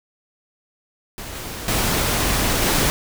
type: noise with level steps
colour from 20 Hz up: pink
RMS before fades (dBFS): -33 / -31 / -20 / -18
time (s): 1.18-2.9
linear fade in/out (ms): 0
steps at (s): 1.35 / 1.68 / 2.62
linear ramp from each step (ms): 2
effects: none